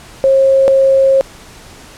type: tone pair in turn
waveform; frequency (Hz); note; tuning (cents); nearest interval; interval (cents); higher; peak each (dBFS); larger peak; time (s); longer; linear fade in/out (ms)
sine; 538 / 538; C5 / C5; +48 / +48; unison; 0; neither; -6; neither; 0.24-0.68 / 0.68-1.21; second; 0
effects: pink hiss -37 dBFS RMS until 1.97 s + low-pass 10000 Hz 12 dB/octave